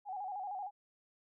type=tone with vibrato; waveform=sine; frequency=784 Hz; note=G5; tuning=in tune; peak=-38 dBFS; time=0.05-0.71 s; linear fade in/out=50 ms; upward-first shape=square; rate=13 Hz; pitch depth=81 cents each way; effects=none